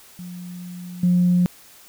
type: tone with level steps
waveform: sine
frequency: 178.1 Hz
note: F3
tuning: 34 cents sharp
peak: -32 / -13 dBFS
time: 0.19-1.46 s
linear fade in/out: 0 ms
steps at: 1.03 s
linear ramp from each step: 5 ms
effects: tanh soft clip ceiling -9 dBFS + white hiss -48 dBFS RMS until 1.88 s